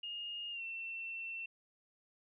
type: tone with pitch glide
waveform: sine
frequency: 2844 to 2695 Hz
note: F7 to E7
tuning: +31 to +38 cents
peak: -40 dBFS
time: 0.03-1.46 s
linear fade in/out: 5 ms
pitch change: -93 cents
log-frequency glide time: 0.51-0.63 s
effects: none